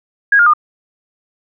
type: tone with pitch steps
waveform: sine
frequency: 1643 / 1413.9 / 1216.7 Hz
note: G#6 / F6 / D#6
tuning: -19 / +21 / -39 cents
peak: -6 dBFS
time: 0.32-0.536 s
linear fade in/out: 5 ms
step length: 72 ms
effects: none